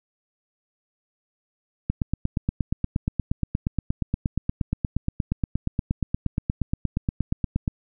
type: click train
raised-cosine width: 5 ms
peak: -10 dBFS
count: 50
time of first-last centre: 1.9-7.678 s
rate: 8.48 Hz
effects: none